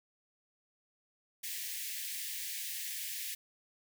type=high-pass noise; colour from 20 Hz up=white; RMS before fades=-40 dBFS; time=1.43-3.35 s; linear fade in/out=10 ms; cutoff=1700 Hz; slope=96 dB/octave; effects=none